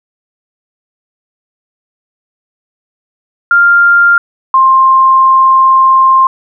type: tone pair in turn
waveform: sine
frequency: 1396.9 / 1055.9 Hz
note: F6 / C6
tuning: 0 / +15 cents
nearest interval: perfect fourth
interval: 485 cents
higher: first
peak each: -3 dBFS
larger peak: neither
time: 3.51-4.18 / 4.54-6.27 s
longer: second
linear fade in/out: 2 ms
effects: none